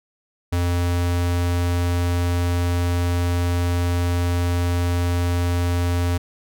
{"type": "tone", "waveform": "square", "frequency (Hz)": 87.5, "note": "F2", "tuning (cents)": 4, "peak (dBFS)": -19, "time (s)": [0.52, 6.18], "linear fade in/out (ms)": 10, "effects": []}